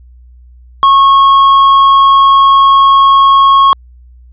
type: tone with tanh clipping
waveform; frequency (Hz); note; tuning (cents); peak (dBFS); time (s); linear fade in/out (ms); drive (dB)
triangle; 1095; C#6; -22; -4; 0.83-3.73; 0; 11
effects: added 61 Hz sine -35 dBFS peak until 4.32 s + resampled to 8000 Hz